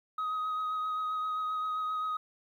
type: tone with vibrato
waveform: sine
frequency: 1259 Hz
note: D#6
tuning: 20 cents sharp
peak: -28 dBFS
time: 0.18-2.17 s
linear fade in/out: 5 ms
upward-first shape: triangle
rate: 7.6 Hz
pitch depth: 19 cents each way
effects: tanh soft clip ceiling -29 dBFS + 11-bit